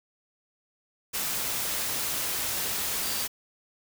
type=tone in noise; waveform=sine; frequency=4699 Hz; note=D8; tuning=in tune; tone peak=-38 dBFS; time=3.02-3.25 s; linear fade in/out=20 ms; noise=white; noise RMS=-30 dBFS; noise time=1.13-3.28 s; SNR=-11 dB; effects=none